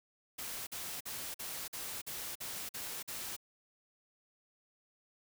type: noise bursts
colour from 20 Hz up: white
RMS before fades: -42 dBFS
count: 9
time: 0.38-3.366 s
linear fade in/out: 10 ms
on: 290 ms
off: 47 ms
effects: none